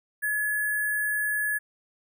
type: tone with sample-and-hold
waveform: sine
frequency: 1700 Hz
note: G#6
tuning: 40 cents sharp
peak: -24 dBFS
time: 0.22-1.59 s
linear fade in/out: 20 ms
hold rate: 11025 Hz
effects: none